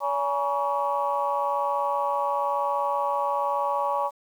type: tone cluster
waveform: sine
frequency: 569 / 837 / 958 / 1125 Hz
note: C#5 / G#5 / A#5 / C#6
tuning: +45 / +13 / +47 / +25 cents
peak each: -28 dBFS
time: 0-4.11 s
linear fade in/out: 50 ms
effects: tanh soft clip ceiling -13 dBFS + 9-bit